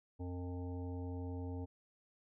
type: harmonic tone with a mistuned harmonic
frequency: 88.9 Hz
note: F2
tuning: 31 cents sharp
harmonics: 1 / 3 / 5 / 7 / 9 / 10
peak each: -41 / -45 / -50 / -58 / -57 / -61 dBFS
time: 0.19-1.66 s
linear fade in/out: 20 ms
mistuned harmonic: 5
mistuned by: +35 cents
effects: none